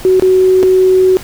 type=tone with dropouts; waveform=sine; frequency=373.4 Hz; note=F#4; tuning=16 cents sharp; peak=-5 dBFS; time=0.05-1.17 s; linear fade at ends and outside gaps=0 ms; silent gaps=0.197-0.223 / 0.629-0.634 s; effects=pink hiss -31 dBFS RMS until 1.23 s